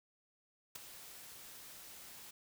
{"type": "noise with ADSR envelope", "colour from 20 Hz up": "white", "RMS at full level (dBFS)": -41, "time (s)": [0.75, 2.31], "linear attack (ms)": 9, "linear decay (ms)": 6, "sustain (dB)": -12, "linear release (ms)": 7, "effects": []}